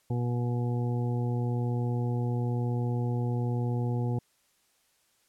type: harmonic tone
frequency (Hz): 121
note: B2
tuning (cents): -35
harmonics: 1 / 2 / 3 / 4 / 6 / 7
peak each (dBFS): -27 / -35 / -39 / -40 / -45 / -44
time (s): 0.1-4.19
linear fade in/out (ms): 5
effects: white hiss -69 dBFS RMS until 5.28 s + low-pass 12000 Hz 12 dB/octave